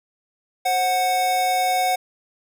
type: tone pair together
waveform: square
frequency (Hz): 529 / 738.5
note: C5 / F#5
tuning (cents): +19 / -3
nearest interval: tritone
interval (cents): 578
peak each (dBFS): -30 / -19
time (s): 0.65-1.96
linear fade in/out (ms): 10
effects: none